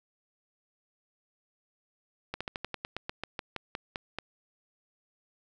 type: slowing click train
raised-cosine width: 0.3 ms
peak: -18 dBFS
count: 15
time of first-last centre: 2.34-4.186 s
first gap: 66 ms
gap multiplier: 1.1
effects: none